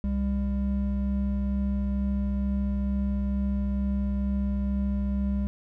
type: tone pair together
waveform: triangle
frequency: 66 / 200.2 Hz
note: C2 / G3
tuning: +16 / +37 cents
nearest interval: octave + perfect fifth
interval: 1921 cents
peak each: -25 dBFS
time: 0.04-5.47 s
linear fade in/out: 0 ms
effects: none